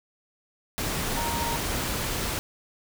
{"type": "tone in noise", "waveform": "sine", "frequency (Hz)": 932.3, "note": "A#5", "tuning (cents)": 0, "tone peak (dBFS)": -30, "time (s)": [1.17, 1.56], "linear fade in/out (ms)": 0, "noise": "pink", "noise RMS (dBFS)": -29, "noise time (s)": [0.78, 2.39], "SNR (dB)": -4, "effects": []}